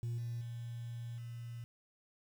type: tone with level steps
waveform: sine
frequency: 118 Hz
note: A#2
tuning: 22 cents sharp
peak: -33 / -36 / -40 / -42 dBFS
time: 0.03-1.64 s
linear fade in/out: 0 ms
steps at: 0.18 / 0.41 / 1.18 s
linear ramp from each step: 2 ms
effects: tanh soft clip ceiling -34 dBFS + 10-bit